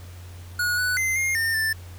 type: tone with pitch steps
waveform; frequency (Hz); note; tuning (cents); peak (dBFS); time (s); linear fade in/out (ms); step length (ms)
square; 1452 / 1484 / 2072 / 2128 / 1814 / 1771; F#6 / F#6 / C7 / C7 / A#6 / A6; -33 / +5 / -17 / +29 / -48 / +11; -22; 0.59-1.73; 5; 190
effects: added 89 Hz sine -38 dBFS peak until 1.98 s + pink hiss -49 dBFS RMS until 1.98 s